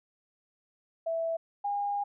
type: tone pair in turn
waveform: sine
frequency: 659 / 811.9 Hz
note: E5 / G#5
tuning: -1 / -39 cents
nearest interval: major third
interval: 362 cents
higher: second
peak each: -28 dBFS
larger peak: neither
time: 1.06-1.37 / 1.64-2.04 s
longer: second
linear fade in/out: 10 ms
effects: none